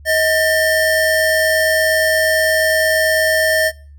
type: tone pair together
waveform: square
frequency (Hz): 633 / 1790.4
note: D#5 / A6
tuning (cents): +30 / +30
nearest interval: octave + tritone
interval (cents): 1800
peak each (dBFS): -16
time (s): 0.05-3.72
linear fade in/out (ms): 50
effects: noise-tail reverb RT60 0.4 s tail -23 dB re dry + added 72 Hz sine -37 dBFS peak until 3.98 s